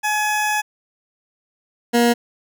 20% pulse tone pair in turn, 846 / 237.4 Hz, G#5 / A#3, +32 / +32 cents, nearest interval octave + minor seventh, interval 2200 cents, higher first, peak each -13 / -8 dBFS, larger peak second, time 0.03-0.62 / 1.93-2.14 s, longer first, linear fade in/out 20 ms, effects none

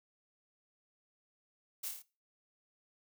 blue noise with echo, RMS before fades -40 dBFS, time 1.83-1.89 s, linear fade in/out 10 ms, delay 27 ms, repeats 5, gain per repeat -3 dB, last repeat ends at 2.025 s, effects noise-tail reverb RT60 0.3 s tail -19 dB re dry

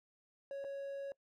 triangle tone with dropouts, 554.4 Hz, C#5, in tune, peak -38 dBFS, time 0.51-1.12 s, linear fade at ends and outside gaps 1 ms, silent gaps 0.642-0.647 s, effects noise-tail reverb RT60 0.1 s tail -23 dB re dry

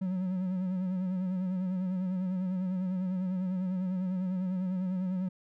triangle tone with vibrato, 185 Hz, F#3, in tune, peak -27 dBFS, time 0.01-5.29 s, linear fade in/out 10 ms, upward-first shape sine, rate 10 Hz, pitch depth 48 cents each way, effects none

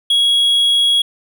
triangle tone, 3322 Hz, G#7, in tune, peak -9 dBFS, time 0.1-1.02 s, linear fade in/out 5 ms, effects none

